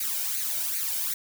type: noise with flanger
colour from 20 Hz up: blue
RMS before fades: -29 dBFS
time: 0-1.14 s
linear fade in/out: 5 ms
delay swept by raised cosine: 0.46 to 1.36 ms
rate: 2.6 Hz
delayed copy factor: +0.7
effects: none